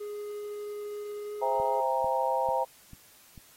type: tone with pitch glide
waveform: triangle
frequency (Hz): 415.3 to 418.4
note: G#4 to G#4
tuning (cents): 0 to +13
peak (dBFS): -33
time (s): 0-1.81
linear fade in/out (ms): 10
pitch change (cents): +13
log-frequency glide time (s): 1.26-1.33
type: chord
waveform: sine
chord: C dominant seventh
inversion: none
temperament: equal with one note detuned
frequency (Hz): 523.3 / 659.3 / 800 / 932.3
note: C5 / E5 / G5 / Bb5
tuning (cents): 0 / 0 / +35 / 0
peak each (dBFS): -30 / -33 / -31 / -29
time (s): 1.41-2.65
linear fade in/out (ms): 20
type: click train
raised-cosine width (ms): 5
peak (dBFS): -34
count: 5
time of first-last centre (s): 1.6-3.378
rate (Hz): 2.25
effects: white hiss -57 dBFS RMS until 3.56 s + AAC 48 kbps